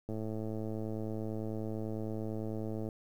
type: click train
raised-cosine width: 2 ms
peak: -26 dBFS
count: 306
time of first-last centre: 0.09-2.888 s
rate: 109 Hz
effects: 10-bit